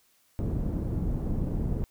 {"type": "low-pass noise", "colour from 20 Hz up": "pink", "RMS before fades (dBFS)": -29, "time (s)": [0.39, 1.84], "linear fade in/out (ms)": 0, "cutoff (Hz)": 280, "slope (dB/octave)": 12, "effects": ["white hiss -66 dBFS RMS until 1.9 s"]}